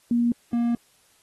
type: tone pair in turn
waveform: sine / triangle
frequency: 237.5 / 236.3 Hz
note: A#3 / A#3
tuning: +33 / +24 cents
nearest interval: unison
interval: 9 cents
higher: first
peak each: -18 dBFS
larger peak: neither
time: 0.11-0.32 / 0.53-0.75 s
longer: second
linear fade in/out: 2 ms
effects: white hiss -61 dBFS RMS until 1.22 s + AAC 32 kbps